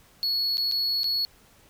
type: tone with dropouts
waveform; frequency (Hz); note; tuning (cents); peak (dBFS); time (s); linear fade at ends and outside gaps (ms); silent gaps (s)
triangle; 4372; C#8; -25; -22; 0.23-1.25; 0; 0.571-0.58 / 0.714-0.721 / 1.033-1.042
effects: pink hiss -57 dBFS RMS until 1.69 s